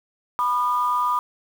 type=tone pair together; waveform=sine; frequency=987 / 1215.1 Hz; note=B5 / D#6; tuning=-1 / -41 cents; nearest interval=major third; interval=360 cents; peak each=-21 dBFS; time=0.39-1.19 s; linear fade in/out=0 ms; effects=tanh soft clip ceiling -11 dBFS + 7-bit